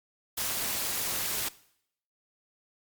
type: noise with amplitude modulation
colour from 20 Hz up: white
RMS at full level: -28 dBFS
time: 0.37-1.49 s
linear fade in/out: 10 ms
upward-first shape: sine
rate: 225 Hz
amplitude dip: 75%
effects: noise-tail reverb RT60 0.7 s tail -19 dB re dry + Opus 48 kbps